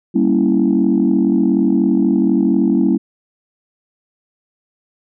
sine chord, G diminished seventh, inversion none, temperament equal, 196 / 233.1 / 277.2 / 329.6 Hz, G3 / Bb3 / Db4 / Fb4, 0 / 0 / 0 / 0 cents, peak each -16 dBFS, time 0.14-2.98 s, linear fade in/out 20 ms, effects tanh soft clip ceiling -4 dBFS

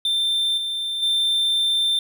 triangle tone with level steps, 3572 Hz, A7, 25 cents sharp, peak -17 / -22 / -16 dBFS, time 0.05-1.99 s, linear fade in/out 2 ms, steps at 0.57 / 1.02 s, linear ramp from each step 10 ms, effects none

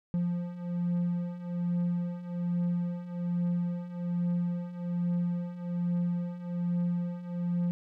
triangle beating tone pair, 174 / 175.2 Hz, F3 / F3, -6 / +6 cents, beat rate 1.2 Hz, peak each -32 / -28 dBFS, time 0.14-7.71 s, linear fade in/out 0 ms, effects none

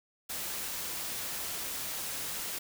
white noise, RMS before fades -37 dBFS, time 0.29-2.59 s, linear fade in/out 10 ms, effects none

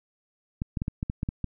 clicks, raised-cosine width 5 ms, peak -16 dBFS, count 9, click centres 0.619 / 0.772 / 0.819 / 0.881 / 1.029 / 1.099 / 1.231 / 1.289 / 1.443 s, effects none

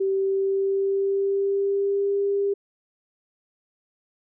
sine tone with pitch glide, 387.3 to 400 Hz, G4 to G4, -21 to +35 cents, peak -20 dBFS, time 0-2.54 s, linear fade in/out 10 ms, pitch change +56 cents, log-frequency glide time 0.12-2.18 s, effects none

